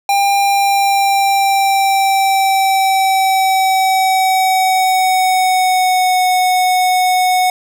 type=tone with pitch glide; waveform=square; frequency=798 to 736 Hz; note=G5 to F#5; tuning=+31 to -9 cents; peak=-11 dBFS; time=0.09-7.5 s; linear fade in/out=2 ms; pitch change=-140 cents; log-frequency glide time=0.39-6.26 s; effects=none